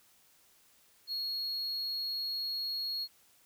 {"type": "tone", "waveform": "triangle", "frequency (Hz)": 4311, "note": "C#8", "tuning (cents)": -49, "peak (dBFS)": -32, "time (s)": [1.07, 3.08], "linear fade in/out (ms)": 50, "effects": ["white hiss -65 dBFS RMS until 3.45 s"]}